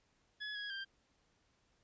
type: tone with pitch steps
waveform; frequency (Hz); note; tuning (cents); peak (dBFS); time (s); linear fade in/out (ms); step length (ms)
25% pulse; 1696 / 1661 / 1582; G#6 / G#6 / G6; +36 / 0 / +15; -37; 0.4-0.85; 20; 150
effects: pink hiss -75 dBFS RMS until 1.83 s + resampled to 16000 Hz